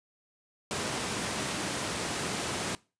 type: high-pass noise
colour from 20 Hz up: pink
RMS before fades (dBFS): -33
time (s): 0.71-2.75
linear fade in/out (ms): 0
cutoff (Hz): 140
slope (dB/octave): 12
effects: noise-tail reverb RT60 0.3 s tail -22 dB re dry + resampled to 22050 Hz